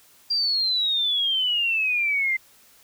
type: exponential sweep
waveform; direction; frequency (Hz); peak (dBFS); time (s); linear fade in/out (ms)
sine; down; 4784 to 2066; -20; 0.3-2.37; 10
effects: white hiss -55 dBFS RMS until 2.83 s